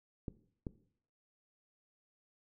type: clicks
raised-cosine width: 3 ms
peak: -26 dBFS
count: 2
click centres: 0.282 / 0.668 s
effects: noise-tail reverb RT60 0.6 s tail -17 dB re dry